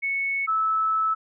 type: tone pair in turn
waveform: sine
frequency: 2209 / 1305.9 Hz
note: C#7 / E6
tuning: -7 / -17 cents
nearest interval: major sixth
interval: 910 cents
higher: first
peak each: -23 / -20 dBFS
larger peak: second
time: 0.02-0.47 / 0.47-1.15 s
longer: second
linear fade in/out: 20 ms
effects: none